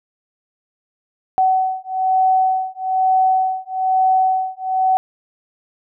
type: beating tone pair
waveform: sine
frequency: 753 / 754.1 Hz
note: F#5 / F#5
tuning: +30 / +33 cents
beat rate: 1.1 Hz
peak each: -17 dBFS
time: 1.38-4.97 s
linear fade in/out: 0 ms
effects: none